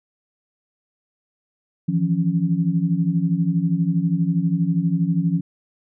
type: tone cluster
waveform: sine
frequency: 161 / 173.4 / 277.5 Hz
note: E3 / F3 / C#4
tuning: -41 / -12 / +2 cents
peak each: -22 / -19 / -27 dBFS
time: 1.88-5.41 s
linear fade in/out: 10 ms
effects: none